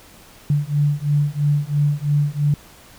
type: beating tone pair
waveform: sine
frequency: 144.6 / 147.6 Hz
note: D3 / D3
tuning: -27 / +9 cents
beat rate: 3 Hz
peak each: -19 dBFS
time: 0.5-2.54 s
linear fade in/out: 2 ms
effects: pink hiss -46 dBFS RMS until 2.98 s